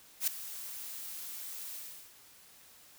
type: noise with ADSR envelope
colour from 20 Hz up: blue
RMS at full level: -28 dBFS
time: 0.2-2.14 s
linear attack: 75 ms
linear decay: 4 ms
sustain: -15 dB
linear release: 390 ms
effects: white hiss -58 dBFS RMS until 2.98 s